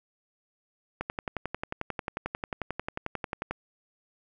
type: click train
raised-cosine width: 0.5 ms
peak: -16 dBFS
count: 29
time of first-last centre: 1.01-3.51 s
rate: 11.2 Hz
effects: none